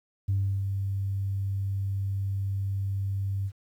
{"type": "tone with ADSR envelope", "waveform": "sine", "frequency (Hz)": 98, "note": "G2", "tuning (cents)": 0, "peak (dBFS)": -21, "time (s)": [0.28, 3.52], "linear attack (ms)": 12, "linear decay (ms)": 330, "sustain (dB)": -5, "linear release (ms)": 62, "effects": ["tanh soft clip ceiling -19 dBFS", "10-bit"]}